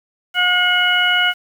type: harmonic tone with a mistuned harmonic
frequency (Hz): 720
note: F#5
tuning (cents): -47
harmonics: 1 / 2 / 3 / 4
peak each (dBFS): -23 / -16 / -20 / -17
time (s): 0.34-1.34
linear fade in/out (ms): 50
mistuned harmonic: 4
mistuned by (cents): +32
effects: 7-bit